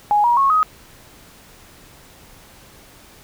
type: tone with pitch steps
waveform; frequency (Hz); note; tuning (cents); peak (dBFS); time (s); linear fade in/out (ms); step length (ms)
sine; 830.6 / 954.1 / 1096 / 1259; G#5 / A#5 / C#6 / D#6; 0 / +40 / -20 / +20; -12; 0.11-0.63; 0; 130
effects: pink hiss -46 dBFS RMS until 3.23 s